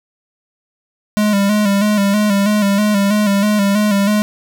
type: tone with vibrato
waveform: square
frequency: 204.6 Hz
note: G#3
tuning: 26 cents flat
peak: -12 dBFS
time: 1.17-4.22 s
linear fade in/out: 0 ms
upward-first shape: square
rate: 3.1 Hz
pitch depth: 49 cents each way
effects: none